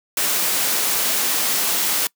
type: noise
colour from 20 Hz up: white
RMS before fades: -20 dBFS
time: 0.17-2.07 s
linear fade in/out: 2 ms
effects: noise-tail reverb RT60 0.1 s tail -24 dB re dry + high-pass 200 Hz 12 dB/octave